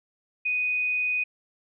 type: tone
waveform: sine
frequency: 2489 Hz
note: D#7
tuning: in tune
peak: -23 dBFS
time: 0.45-1.24 s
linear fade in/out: 10 ms
effects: none